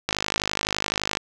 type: click train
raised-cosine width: 0.2 ms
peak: -5 dBFS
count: 57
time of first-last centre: 0.09-1.171 s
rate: 51.8 Hz
effects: none